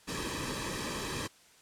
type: noise with comb filter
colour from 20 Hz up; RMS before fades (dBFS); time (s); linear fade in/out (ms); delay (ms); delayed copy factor
pink; -36; 0.07-1.28; 20; 1.4; -0.7
effects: white hiss -60 dBFS RMS until 1.61 s + low-pass 9000 Hz 12 dB/octave